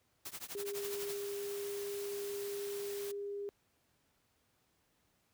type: noise with tremolo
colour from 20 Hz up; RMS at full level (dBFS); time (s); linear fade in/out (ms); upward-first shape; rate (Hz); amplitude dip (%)
white; -42; 0.25-1.15; 5; triangle; 12; 100
type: tone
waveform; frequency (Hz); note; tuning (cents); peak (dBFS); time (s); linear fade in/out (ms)
sine; 404.2; G#4; -47; -38; 0.55-3.49; 0
type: noise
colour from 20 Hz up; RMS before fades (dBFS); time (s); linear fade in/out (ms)
white; -48; 0.77-3.12; 10
effects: pink hiss -75 dBFS RMS until 5.33 s + high-pass 60 Hz 12 dB/octave